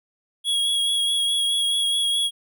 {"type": "tone with vibrato", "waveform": "square", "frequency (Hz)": 3322, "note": "G#7", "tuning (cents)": 0, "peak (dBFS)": -20, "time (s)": [0.44, 2.31], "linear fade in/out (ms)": 50, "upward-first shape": "sine", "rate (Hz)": 4.7, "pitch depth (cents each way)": 19, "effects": []}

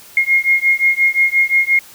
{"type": "beating tone pair", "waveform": "sine", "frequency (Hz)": [2141, 2146.7], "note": ["C7", "C7"], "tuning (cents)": [39, 44], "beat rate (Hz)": 5.7, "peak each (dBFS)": -14, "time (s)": [0.17, 1.79], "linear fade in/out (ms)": 2, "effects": ["white hiss -41 dBFS RMS until 1.94 s"]}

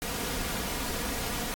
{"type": "noise with comb filter", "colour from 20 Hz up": "pink", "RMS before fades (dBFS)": -33, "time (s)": [0.02, 1.54], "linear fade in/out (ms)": 0, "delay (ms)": 4.2, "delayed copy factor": 0.5, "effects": ["AAC 64 kbps"]}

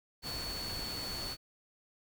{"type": "tone in noise", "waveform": "sine", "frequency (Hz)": 4435, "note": "C#8", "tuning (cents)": 0, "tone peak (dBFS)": -39, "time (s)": [0.22, 1.37], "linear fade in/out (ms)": 50, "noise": "pink", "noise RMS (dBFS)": -42, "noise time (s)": [0.22, 1.37], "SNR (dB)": 0, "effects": []}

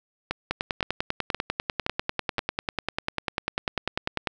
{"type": "two click trains", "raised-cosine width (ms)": 0.3, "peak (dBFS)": [-9, -10], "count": [39, 5], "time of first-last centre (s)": [[0.51, 4.272], [0.31, 2.383]], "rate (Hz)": [10.1, 1.93], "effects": []}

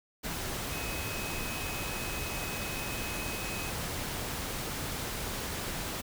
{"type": "tone in noise", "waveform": "sine", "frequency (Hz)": 2539, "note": "D#7", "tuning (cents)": 34, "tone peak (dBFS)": -41, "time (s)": [0.71, 3.71], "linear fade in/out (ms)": 20, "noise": "pink", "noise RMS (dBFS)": -36, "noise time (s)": [0.23, 6.02], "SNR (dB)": -8, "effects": []}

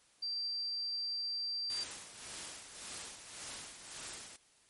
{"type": "tone", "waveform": "sine", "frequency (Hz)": 4700, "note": "D8", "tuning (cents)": 1, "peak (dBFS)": -35, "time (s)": [0.22, 1.84], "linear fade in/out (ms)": 10}
{"type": "noise with tremolo", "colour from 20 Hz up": "white", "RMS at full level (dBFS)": -43, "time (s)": [1.7, 4.36], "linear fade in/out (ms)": 0, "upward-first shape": "sine", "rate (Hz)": 1.8, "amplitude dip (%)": 60}
{"effects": ["white hiss -67 dBFS RMS until 4.69 s", "MP3 48 kbps"]}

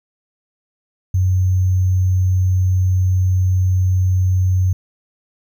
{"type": "tone with sample-and-hold", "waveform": "sine", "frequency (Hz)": 92.5, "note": "F#2", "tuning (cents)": 0, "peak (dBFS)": -12, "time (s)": [1.14, 4.73], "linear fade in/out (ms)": 5, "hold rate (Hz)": 6300, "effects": []}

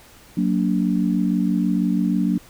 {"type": "chord", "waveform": "sine", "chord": "Gb augmented", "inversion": "none", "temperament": "just", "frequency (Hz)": [185, 231.2, 289.1], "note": ["Gb3", "Bb3", "D4"], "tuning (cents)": [0, -14, -27], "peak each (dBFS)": [-20, -22, -23], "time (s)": [0.37, 2.38], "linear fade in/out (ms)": 5, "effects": ["pink hiss -48 dBFS RMS until 2.49 s"]}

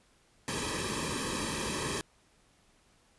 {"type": "noise with comb filter", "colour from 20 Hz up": "pink", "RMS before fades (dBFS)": -34, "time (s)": [0.48, 2.01], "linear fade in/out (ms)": 0, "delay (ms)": 1.4, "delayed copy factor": -0.95, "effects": ["pink hiss -66 dBFS RMS until 3.18 s", "resampled to 24000 Hz"]}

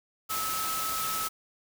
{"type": "tone in noise", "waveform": "sine", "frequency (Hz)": 1297, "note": "E6", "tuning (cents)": -28, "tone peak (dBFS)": -32, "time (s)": [0.29, 1.29], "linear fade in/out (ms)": 20, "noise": "white", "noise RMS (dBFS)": -33, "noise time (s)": [0.29, 1.29], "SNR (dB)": -2, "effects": []}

